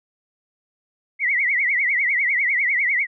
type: tone with vibrato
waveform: sine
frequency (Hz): 2079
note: C7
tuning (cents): -12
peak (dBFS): -17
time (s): 1.19-3.07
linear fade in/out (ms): 50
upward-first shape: triangle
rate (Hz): 10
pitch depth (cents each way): 180
effects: none